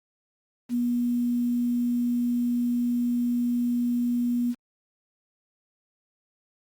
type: tone with quantisation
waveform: sine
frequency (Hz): 241.6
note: B3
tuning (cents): -38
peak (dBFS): -22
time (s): 0.69-4.55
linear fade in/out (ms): 50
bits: 8
effects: Opus 48 kbps